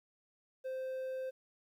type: tone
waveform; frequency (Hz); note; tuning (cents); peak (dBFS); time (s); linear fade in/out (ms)
triangle; 521; C5; -7; -35; 0.64-1.31; 20
effects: 12-bit